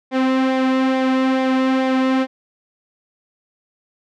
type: tone with flanger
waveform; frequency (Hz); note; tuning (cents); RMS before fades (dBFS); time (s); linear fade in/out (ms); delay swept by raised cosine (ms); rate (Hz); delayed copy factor
sawtooth; 261.6; C4; 0; -17; 0.11-2.27; 50; 0.69 to 2.59; 2.3; -0.5
effects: low-pass 3000 Hz 12 dB/octave